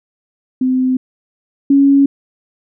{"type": "tone pair in turn", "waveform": "sine", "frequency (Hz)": [257.1, 277.9], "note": ["C4", "C#4"], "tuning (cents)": [-30, 4], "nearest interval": "minor second", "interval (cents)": 134, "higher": "second", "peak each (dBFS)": [-11, -6], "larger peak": "second", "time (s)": [[0.61, 0.97], [1.7, 2.06]], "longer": "neither", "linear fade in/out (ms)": 5, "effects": []}